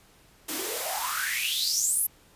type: noise with high-pass filter sweep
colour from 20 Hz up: white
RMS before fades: -28 dBFS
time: 0.48-2.07 s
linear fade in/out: 10 ms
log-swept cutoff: 250 to 12000 Hz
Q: 8.5
effects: pink hiss -58 dBFS RMS until 2.35 s + resampled to 32000 Hz